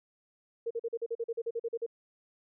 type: tone bursts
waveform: sine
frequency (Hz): 462.5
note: A#4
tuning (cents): -14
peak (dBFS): -30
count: 14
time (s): 0.66-1.864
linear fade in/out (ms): 10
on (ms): 47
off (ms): 42
effects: none